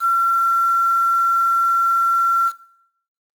sine tone with quantisation, 1361 Hz, F6, 45 cents flat, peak -13 dBFS, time 0-2.52 s, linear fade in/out 50 ms, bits 6, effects noise-tail reverb RT60 0.7 s tail -19 dB re dry + Opus 24 kbps

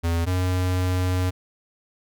square tone pair in turn, 84.1 / 91.45 Hz, E2 / F#2, +35 / -20 cents, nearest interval minor second, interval 145 cents, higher second, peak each -21 dBFS, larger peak neither, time 0.03-0.26 / 0.26-1.31 s, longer second, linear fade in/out 20 ms, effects none

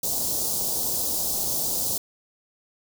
white band-stop noise, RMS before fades -26 dBFS, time 0.03-1.98 s, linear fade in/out 5 ms, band 820 to 4600 Hz, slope 24 dB/octave, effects none

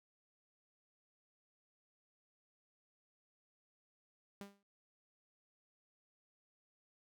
sawtooth tone with exponential decay, 200 Hz, G3, 35 cents sharp, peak -40 dBFS, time 4.41-4.63 s, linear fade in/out 0 ms, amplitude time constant 46 ms, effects none

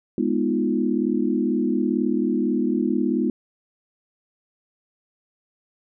sine chord, F half-diminished seventh, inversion first, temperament equal, 207.7 / 246.9 / 311.1 / 349.2 Hz, Ab3 / Cb4 / Eb4 / F4, 0 / 0 / 0 / 0 cents, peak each -25 / -23 / -25 / -26 dBFS, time 0.18-3.3 s, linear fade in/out 2 ms, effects none

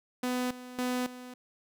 sawtooth tone with tremolo, 250 Hz, B3, 21 cents sharp, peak -25 dBFS, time 0.23-1.34 s, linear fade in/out 5 ms, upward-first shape square, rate 1.8 Hz, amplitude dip 80%, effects none

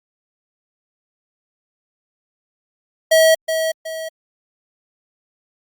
square tone with echo, 643 Hz, E5, 43 cents flat, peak -10 dBFS, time 3.11-3.35 s, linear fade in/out 10 ms, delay 370 ms, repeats 2, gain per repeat -8 dB, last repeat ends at 4.09 s, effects Opus 48 kbps

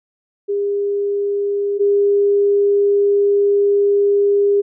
sine tone pair in turn, 404.2 / 404.2 Hz, G#4 / G#4, -47 / -47 cents, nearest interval unison, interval 0 cents, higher neither, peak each -16 / -11 dBFS, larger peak second, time 0.48-1.79 / 1.79-4.62 s, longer second, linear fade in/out 20 ms, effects none

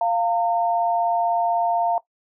sine tone pair together, 696 / 912 Hz, F5 / A#5, -6 / -38 cents, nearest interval perfect fourth, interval 468 cents, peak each -20 / -22 dBFS, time 0.01-1.98 s, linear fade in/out 2 ms, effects noise-tail reverb RT60 0.1 s tail -17 dB re dry

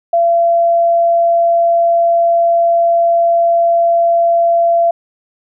sine tone, 680 Hz, F5, 46 cents flat, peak -8 dBFS, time 0.13-4.91 s, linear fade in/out 5 ms, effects none

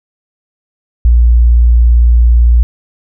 sine tone, 58.9 Hz, A#1, 19 cents sharp, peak -3 dBFS, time 1.05-2.63 s, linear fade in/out 0 ms, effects none

